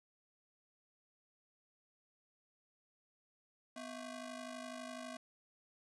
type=ring-modulated tone; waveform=sawtooth; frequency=448 Hz; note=A4; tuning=31 cents sharp; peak=-38 dBFS; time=3.76-5.17 s; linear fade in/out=5 ms; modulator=198 Hz; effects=resampled to 24000 Hz